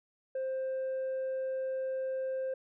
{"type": "tone", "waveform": "sine", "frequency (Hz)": 525, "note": "C5", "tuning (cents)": 6, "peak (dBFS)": -29, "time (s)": [0.35, 2.54], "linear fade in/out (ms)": 5, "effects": ["tanh soft clip ceiling -31 dBFS"]}